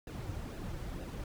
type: noise with flanger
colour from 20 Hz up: brown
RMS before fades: -41 dBFS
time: 0.07-1.24 s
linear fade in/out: 2 ms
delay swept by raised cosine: 0.89 to 4.89 ms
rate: 2.1 Hz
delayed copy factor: -0.65
effects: none